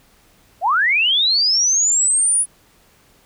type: linear sweep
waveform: sine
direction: up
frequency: 620 to 9956 Hz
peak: -13 dBFS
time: 0.61-2.46 s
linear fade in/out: 50 ms
effects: pink hiss -54 dBFS RMS until 3.25 s